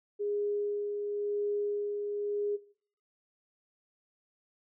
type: tone with tremolo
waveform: sine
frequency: 411.5 Hz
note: G#4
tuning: 16 cents flat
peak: -29 dBFS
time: 0.19-2.57 s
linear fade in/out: 20 ms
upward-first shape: sine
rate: 0.95 Hz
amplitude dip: 35%
effects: noise-tail reverb RT60 0.5 s tail -17 dB re dry